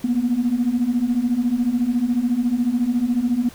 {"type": "beating tone pair", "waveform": "sine", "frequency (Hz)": [233.1, 247.1], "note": ["A#3", "B3"], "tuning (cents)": [0, 1], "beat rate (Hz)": 14, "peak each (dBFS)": [-21, -18], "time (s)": [0.04, 3.49], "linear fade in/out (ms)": 5, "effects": ["tanh soft clip ceiling -11 dBFS", "pink hiss -44 dBFS RMS until 3.54 s"]}